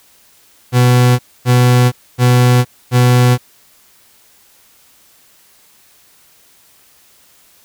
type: tone bursts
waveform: 40% pulse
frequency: 124 Hz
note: B2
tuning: 7 cents sharp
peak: -6 dBFS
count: 4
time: 0.72-3.38 s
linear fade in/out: 50 ms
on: 470 ms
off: 260 ms
effects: white hiss -49 dBFS RMS until 7.64 s